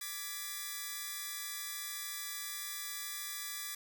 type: chord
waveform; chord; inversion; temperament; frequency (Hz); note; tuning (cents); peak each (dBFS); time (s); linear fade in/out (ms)
5% pulse; G# diminished; second; equal with one note detuned; 1174.7 / 1698.1 / 1975.5; D6 / G#6 / B6; 0 / +38 / 0; -33; 0.01-3.75; 5
effects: none